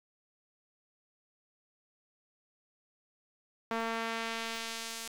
sawtooth tone with band-pass filter sweep, 227.3 Hz, A#3, 43 cents flat, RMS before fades -37 dBFS, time 3.71-5.08 s, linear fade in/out 2 ms, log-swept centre 1100 to 7700 Hz, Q 0.72, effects 9-bit

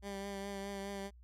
15% pulse tone with vibrato, 198.2 Hz, G3, 19 cents sharp, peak -34 dBFS, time 0.02-1.11 s, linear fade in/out 50 ms, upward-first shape triangle, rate 4.8 Hz, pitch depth 27 cents each way, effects added 60 Hz sine -55 dBFS peak until 1.23 s + low-pass 12000 Hz 12 dB/octave

